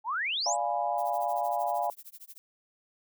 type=exponential sweep; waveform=sine; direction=up; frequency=820 to 8610 Hz; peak=-28 dBFS; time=0.04-0.57 s; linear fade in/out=50 ms
type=chord; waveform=sine; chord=D diminished seventh; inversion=none; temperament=equal; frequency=587.3 / 698.5 / 830.6 / 987.8 Hz; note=D5 / F5 / Ab5 / Cb6; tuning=0 / 0 / 0 / 0 cents; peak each=-35 / -30 / -31 / -36 dBFS; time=0.46-1.9 s; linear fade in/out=2 ms
type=noise with tremolo; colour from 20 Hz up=violet; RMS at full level=-45 dBFS; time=0.98-2.38 s; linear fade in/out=0 ms; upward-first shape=sine; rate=13 Hz; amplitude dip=100%
effects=none